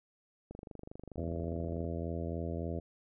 click train, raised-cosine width 2 ms, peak -32 dBFS, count 34, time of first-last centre 0.51-1.846 s, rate 24.7 Hz
harmonic tone, 83.5 Hz, E2, 23 cents sharp, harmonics 1 / 2 / 3 / 4 / 5 / 6 / 7 / 8, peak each -38 / -41 / -43 / -44 / -45 / -46 / -46 / -47 dBFS, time 1.17-2.8 s, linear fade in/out 10 ms
effects none

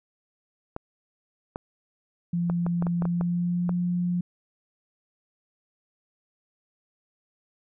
clicks, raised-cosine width 1 ms, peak -18 dBFS, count 10, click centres 0.764 / 1.559 / 2.499 / 2.665 / 2.824 / 2.868 / 3.022 / 3.054 / 3.211 / 3.693 s
sine tone with pitch glide, 172.6 to 176.63 Hz, F3 to F3, -20 to +20 cents, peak -23 dBFS, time 2.33-4.21 s, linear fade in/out 5 ms, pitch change +40 cents, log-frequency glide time 3.03-3.73 s
effects none

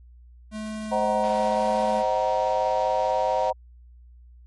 square tone with vibrato, 214.8 Hz, A3, 41 cents flat, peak -31 dBFS, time 0.51-2.04 s, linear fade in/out 50 ms, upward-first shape sine, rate 1 Hz, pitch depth 10 cents each way
sine chord, C half-diminished seventh, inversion none, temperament just, 523.3 / 627.9 / 753.5 / 941.9 Hz, C5 / Eb5 / Gb5 / Bb5, 0 / +16 / +31 / +18 cents, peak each -26 dBFS, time 0.91-3.53 s, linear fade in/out 20 ms
click train, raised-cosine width 0.2 ms, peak -25 dBFS, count 437, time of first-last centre 1.24-3.499 s, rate 193 Hz
effects added 60 Hz sine -46 dBFS peak until 4.46 s + MP3 48 kbps

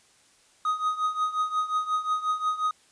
triangle tone with tremolo, 1251 Hz, D#6, 9 cents sharp, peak -19 dBFS, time 0.65-2.71 s, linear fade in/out 2 ms, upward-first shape triangle, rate 5.6 Hz, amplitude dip 85%, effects white hiss -60 dBFS RMS until 2.91 s + resampled to 22050 Hz

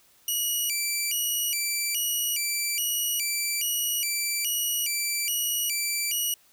10% pulse tone with vibrato, 2607 Hz, E7, 20 cents flat, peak -17 dBFS, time 0.28-6.34 s, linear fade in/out 2 ms, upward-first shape square, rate 1.2 Hz, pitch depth 190 cents each way, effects white hiss -60 dBFS RMS until 6.52 s

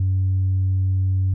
sine tone, 94.5 Hz, F#2, 37 cents sharp, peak -15 dBFS, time 0-1.34 s, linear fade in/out 5 ms, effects tanh soft clip ceiling -14 dBFS

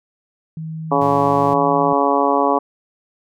sine tone with pitch glide, 159.5 to 161.35 Hz, D#3 to E3, +43 to -37 cents, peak -25 dBFS, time 0.57-1.93 s, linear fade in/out 2 ms, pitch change +20 cents, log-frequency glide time 1-1.51 s
harmonic tone, 140.8 Hz, C#3, 27 cents sharp, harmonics 2 / 3 / 4 / 5 / 6 / 7 / 8, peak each -21 / -21 / -21 / -21 / -21 / -21 / -21 dBFS, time 0.91-2.59 s, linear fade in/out 10 ms
45% pulse tone, 112.6 Hz, A2, 40 cents sharp, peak -28 dBFS, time 1.01-1.54 s, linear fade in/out 5 ms
effects none

